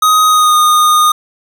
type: tone with pitch glide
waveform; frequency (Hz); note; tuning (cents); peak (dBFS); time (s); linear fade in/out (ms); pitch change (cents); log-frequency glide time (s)
square; 1254 to 1228.9; D#6 to D#6; +13 to -22; -7; 0.02-1.12; 5; -35; 0.28-0.55
effects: none